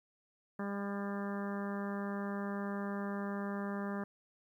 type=harmonic tone with a mistuned harmonic; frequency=200.6 Hz; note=G3; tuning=40 cents sharp; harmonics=1 / 2 / 3 / 4 / 5 / 6 / 7 / 8 / 9; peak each=-37 / -44 / -46 / -50 / -49 / -48 / -53 / -50 / -53 dBFS; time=0.59-4.04 s; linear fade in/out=5 ms; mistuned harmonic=9; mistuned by=-32 cents; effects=12-bit